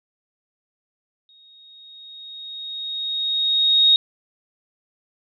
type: tone with exponential growth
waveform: sine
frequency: 3744 Hz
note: A#7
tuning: 7 cents sharp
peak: -10 dBFS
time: 1.29-3.96 s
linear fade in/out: 1 ms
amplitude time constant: 580 ms
effects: none